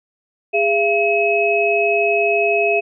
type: tone cluster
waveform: sine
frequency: 409.9 / 678 / 2561 Hz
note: G#4 / E5 / D#7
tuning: -23 / +49 / +49 cents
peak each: -18 dBFS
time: 0.53-2.81 s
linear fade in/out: 20 ms
effects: none